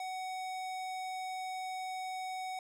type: tone with hard clipping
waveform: sine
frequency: 748 Hz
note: F#5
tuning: 19 cents sharp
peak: -39 dBFS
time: 0-2.59 s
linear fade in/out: 2 ms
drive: 18 dB
effects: none